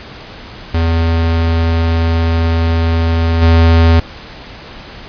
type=tone with level steps; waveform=square; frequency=82.7 Hz; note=E2; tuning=6 cents sharp; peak=-11 / -6 dBFS; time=0.74-4 s; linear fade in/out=5 ms; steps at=3.41 s; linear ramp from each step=20 ms; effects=pink hiss -32 dBFS RMS until 5.08 s + resampled to 11025 Hz